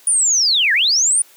sine linear two-way sweep, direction down then up, 9660 to 1600 to 9660 Hz, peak -12 dBFS, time 0.07-1.22 s, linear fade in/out 2 ms, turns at 0.73 s, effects white hiss -48 dBFS RMS until 1.36 s + high-pass 300 Hz 12 dB/octave

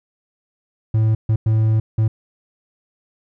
triangle tone bursts at uneven times, 110 Hz, A2, in tune, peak -11 dBFS, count 4, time 0.94-1.15 / 1.29-1.36 / 1.46-1.8 / 1.98-2.08 s, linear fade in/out 5 ms, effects none

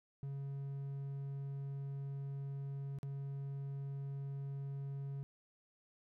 triangle tone with dropouts, 138.59 Hz, C#3, in tune, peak -38 dBFS, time 0.23-5.23 s, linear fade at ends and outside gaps 0 ms, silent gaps 2.987-3.031 s, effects none

